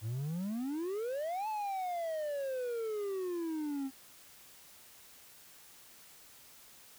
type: exponential two-way sweep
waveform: triangle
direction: up then down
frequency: 103.83 to 880 to 263.2 Hz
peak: -32 dBFS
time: 0.01-3.91 s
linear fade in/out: 50 ms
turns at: 1.48 s
effects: white hiss -57 dBFS RMS until 6.98 s